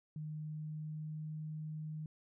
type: tone with pitch glide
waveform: sine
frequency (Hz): 153.5 to 154.75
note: D#3 to D#3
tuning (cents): -23 to -9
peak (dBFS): -40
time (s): 0.16-2.06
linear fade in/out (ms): 2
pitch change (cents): +14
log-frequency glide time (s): 0.42-1.35
effects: none